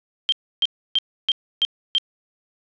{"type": "tone bursts", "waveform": "sine", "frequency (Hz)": 3166, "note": "G7", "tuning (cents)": 17, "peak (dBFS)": -15, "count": 6, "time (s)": [0.29, 1.982], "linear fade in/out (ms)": 0, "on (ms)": 32, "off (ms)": 300, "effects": ["resampled to 16000 Hz", "9-bit"]}